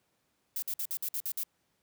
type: noise bursts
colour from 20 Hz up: violet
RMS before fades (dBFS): -34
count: 8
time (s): 0.56-1.435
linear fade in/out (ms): 2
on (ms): 63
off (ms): 53
effects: pink hiss -75 dBFS RMS until 1.82 s + high-pass 100 Hz 12 dB/octave